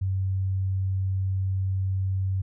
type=tone; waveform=sine; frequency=95.3 Hz; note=G2; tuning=48 cents flat; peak=-23 dBFS; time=0.01-2.42 s; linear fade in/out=10 ms; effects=none